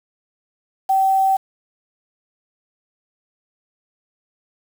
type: tone with quantisation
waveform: sine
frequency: 771 Hz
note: G5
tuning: 29 cents flat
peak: -13 dBFS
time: 0.89-1.37 s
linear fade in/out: 10 ms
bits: 6
effects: none